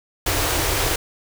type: band-stop noise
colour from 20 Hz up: pink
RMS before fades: -21 dBFS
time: 0.26-0.96 s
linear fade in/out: 5 ms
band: 140 to 270 Hz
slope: 96 dB/octave
effects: none